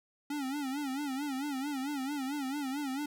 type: tone with vibrato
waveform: square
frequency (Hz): 277.2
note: C#4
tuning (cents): 0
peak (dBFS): -34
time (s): 0.3-3.06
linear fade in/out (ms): 5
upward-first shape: sine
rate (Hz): 4.5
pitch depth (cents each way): 120
effects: none